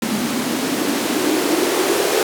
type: noise with band-pass filter sweep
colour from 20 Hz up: blue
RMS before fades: -19 dBFS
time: 0.02-2.23 s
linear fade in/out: 2 ms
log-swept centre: 220 to 410 Hz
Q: 4.8
effects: none